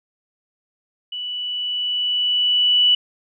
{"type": "tone with level ramp", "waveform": "sine", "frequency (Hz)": 2960, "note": "F#7", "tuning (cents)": 0, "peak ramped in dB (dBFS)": [-26, -11], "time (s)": [1.12, 2.95], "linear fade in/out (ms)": 5, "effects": []}